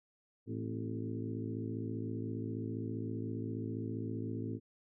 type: harmonic tone with a mistuned harmonic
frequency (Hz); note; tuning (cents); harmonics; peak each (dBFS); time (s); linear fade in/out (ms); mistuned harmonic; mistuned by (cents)
55; A1; 0; 2 / 3 / 4 / 5 / 6 / 7 / 8; -40 / -49 / -44 / -42 / -45 / -48 / -49; 0.46-4.6; 50; 5; -58
effects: none